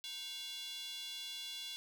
square tone with high-pass filter, 311.1 Hz, D#4, in tune, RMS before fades -45 dBFS, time 0.04-1.76 s, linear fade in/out 0 ms, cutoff 3400 Hz, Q 4.2, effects none

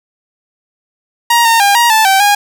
sawtooth tone with pitch steps, 942 / 916 / 805 / 946 / 878 / 774 / 818 Hz, A#5 / A#5 / G5 / A#5 / A5 / G5 / G#5, +18 / -31 / +46 / +25 / -4 / -22 / -26 cents, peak -3 dBFS, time 1.3-2.35 s, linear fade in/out 5 ms, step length 150 ms, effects none

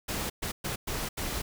pink noise bursts at uneven times, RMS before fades -33 dBFS, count 5, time 0.08-0.3 / 0.42-0.52 / 0.64-0.76 / 0.87-1.09 / 1.17-1.42 s, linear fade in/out 10 ms, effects none

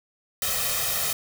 white noise with comb filter, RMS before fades -26 dBFS, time 0.42-1.13 s, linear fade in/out 2 ms, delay 1.6 ms, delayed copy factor +0.85, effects none

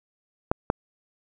clicks, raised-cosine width 1 ms, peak -6 dBFS, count 2, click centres 0.515 / 0.701 s, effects none

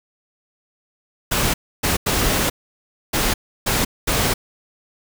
pink noise bursts at uneven times, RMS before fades -19 dBFS, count 6, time 1.31-1.54 / 1.83-1.97 / 2.06-2.5 / 3.13-3.34 / 3.66-3.85 / 4.07-4.34 s, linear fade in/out 10 ms, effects none

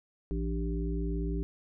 harmonic tone with a mistuned harmonic, 56.1 Hz, A1, 34 cents sharp, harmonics 1 / 3 / 5 / 7, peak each -31 / -36 / -38 / -39 dBFS, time 0.31-1.43 s, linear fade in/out 0 ms, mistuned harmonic 5, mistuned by +86 cents, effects none

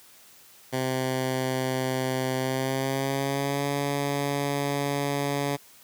10% pulse tone with pitch glide, 130 to 141.77 Hz, C3 to C#3, -11 to +39 cents, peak -17 dBFS, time 0.72-5.57 s, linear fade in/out 20 ms, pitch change +150 cents, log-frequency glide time 2.38-3.66 s, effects white hiss -53 dBFS RMS until 5.83 s + high-pass 80 Hz 12 dB/octave

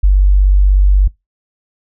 sine tone, 48.23 Hz, G1, 27 cents flat, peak -5 dBFS, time 0.03-1.08 s, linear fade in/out 10 ms, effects noise-tail reverb RT60 0.2 s tail -24 dB re dry

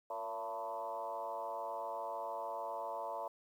sine tone with frequency modulation, 784 Hz, G5, in tune, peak -38 dBFS, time 0.1-3.28 s, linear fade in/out 5 ms, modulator 107 Hz, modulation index 2.5, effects 11-bit

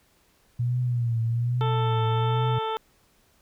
sine tone with vibrato, 119.3 Hz, A#2, 41 cents sharp, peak -22 dBFS, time 0.59-2.59 s, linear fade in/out 10 ms, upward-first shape triangle, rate 1.2 Hz, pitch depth 88 cents each way
harmonic tone, 442.1 Hz, A4, 8 cents sharp, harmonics 1 / 2 / 3 / 4 / 5 / 6 / 7 / 8, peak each -30 / -29 / -33 / -47 / -47 / -48 / -42 / -41 dBFS, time 1.61-2.77 s, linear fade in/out 0 ms
effects pink hiss -63 dBFS RMS until 3.41 s

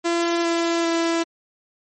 sawtooth tone with pitch steps, 340 / 336.7 / 333.4 Hz, F4 / E4 / E4, -46 / +37 / +20 cents, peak -15 dBFS, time 0.04-1.24 s, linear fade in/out 20 ms, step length 400 ms, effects MP3 32 kbps

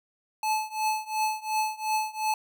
square tone with tremolo, 865 Hz, A5, 30 cents flat, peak -23 dBFS, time 0.43-2.34 s, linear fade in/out 2 ms, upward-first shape triangle, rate 2.8 Hz, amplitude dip 95%, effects none

